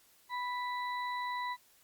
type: harmonic tone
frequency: 987.8 Hz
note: B5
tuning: in tune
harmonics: 1 / 2 / 4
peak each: -35 / -41 / -47 dBFS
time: 0.29-1.57 s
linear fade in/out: 50 ms
effects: white hiss -65 dBFS RMS until 1.83 s + Opus 48 kbps